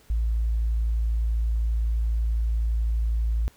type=tone; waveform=sine; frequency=56 Hz; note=A1; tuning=31 cents sharp; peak=-20 dBFS; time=0.1-3.48 s; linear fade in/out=0 ms; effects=tanh soft clip ceiling -17 dBFS + pink hiss -57 dBFS RMS until 3.56 s